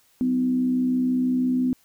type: tone with frequency modulation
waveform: sine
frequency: 253.6 Hz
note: B3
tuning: 46 cents sharp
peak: -19 dBFS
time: 0.21-1.73 s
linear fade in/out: 0 ms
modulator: 66.1 Hz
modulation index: 0.38
effects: white hiss -61 dBFS RMS until 1.84 s